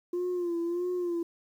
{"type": "tone with vibrato", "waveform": "sine", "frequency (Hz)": 349.2, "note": "F4", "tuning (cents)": 0, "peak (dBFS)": -26, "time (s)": [0.13, 1.23], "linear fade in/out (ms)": 5, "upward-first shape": "sine", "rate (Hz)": 1.6, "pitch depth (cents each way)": 58, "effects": ["tanh soft clip ceiling -26 dBFS", "10-bit"]}